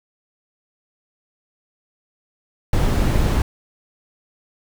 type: noise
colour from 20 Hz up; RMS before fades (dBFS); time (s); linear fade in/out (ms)
brown; -17; 2.73-3.42; 2
effects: none